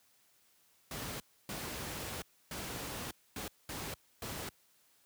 pink noise bursts at uneven times, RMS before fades -41 dBFS, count 6, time 0.91-1.2 / 1.49-2.22 / 2.51-3.11 / 3.36-3.48 / 3.69-3.94 / 4.22-4.49 s, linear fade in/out 2 ms, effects white hiss -69 dBFS RMS until 5.05 s + high-pass 60 Hz 12 dB/octave

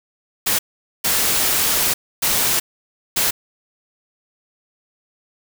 white noise bursts at uneven times, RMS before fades -18 dBFS, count 4, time 0.46-0.59 / 1.04-1.94 / 2.22-2.6 / 3.16-3.31 s, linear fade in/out 10 ms, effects none

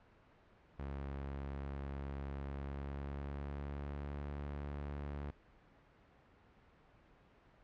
sawtooth tone with pitch glide, 69.3 to 71.83 Hz, C#2 to D2, 0 to -38 cents, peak -37 dBFS, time 0.79-5.31 s, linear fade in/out 5 ms, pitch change +62 cents, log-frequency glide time 2.4-4.28 s, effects pink hiss -65 dBFS RMS until 7.63 s + low-pass 2000 Hz 12 dB/octave

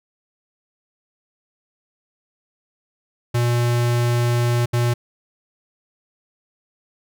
square tone bursts at uneven times, 120 Hz, B2, 49 cents flat, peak -17 dBFS, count 2, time 3.34-4.66 / 4.73-4.94 s, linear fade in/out 10 ms, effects none

